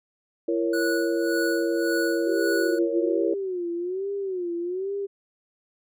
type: chord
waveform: sine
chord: A# diminished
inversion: second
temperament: equal with one note detuned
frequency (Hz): 337.3 / 466.2 / 554.4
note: E4 / A#4 / C#5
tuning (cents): +40 / 0 / 0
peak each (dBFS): -24 / -27 / -29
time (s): 0.48-3.34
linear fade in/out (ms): 5
type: tone with tremolo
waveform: square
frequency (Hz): 1469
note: F#6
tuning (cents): -13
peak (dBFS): -27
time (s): 0.73-2.79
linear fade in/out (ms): 5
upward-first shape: sine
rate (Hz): 1.8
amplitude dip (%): 75
type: tone with vibrato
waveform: sine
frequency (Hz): 370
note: F#4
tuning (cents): 0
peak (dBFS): -26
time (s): 2.26-5.07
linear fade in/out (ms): 20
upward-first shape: sine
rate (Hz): 1.2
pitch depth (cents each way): 140
effects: none